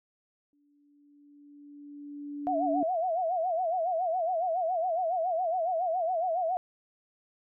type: tone with exponential growth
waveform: sine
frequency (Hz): 289.3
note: D4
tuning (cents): -26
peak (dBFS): -27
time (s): 0.53-2.83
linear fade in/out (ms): 1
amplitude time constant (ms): 500
type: tone with vibrato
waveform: sine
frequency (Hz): 694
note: F5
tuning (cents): -11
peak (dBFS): -26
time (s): 2.47-6.57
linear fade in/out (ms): 0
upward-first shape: sine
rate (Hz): 7.2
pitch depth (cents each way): 140
effects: none